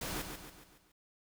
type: noise with echo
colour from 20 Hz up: pink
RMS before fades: -39 dBFS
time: 0.01-0.22 s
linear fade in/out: 5 ms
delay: 140 ms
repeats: 5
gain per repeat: -6 dB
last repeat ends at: 0.92 s
effects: none